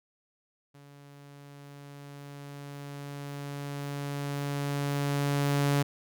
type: tone with level ramp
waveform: sawtooth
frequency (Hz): 142.3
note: C#3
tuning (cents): +46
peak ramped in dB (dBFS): -47 to -19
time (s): 0.74-5.83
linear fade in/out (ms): 10
effects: none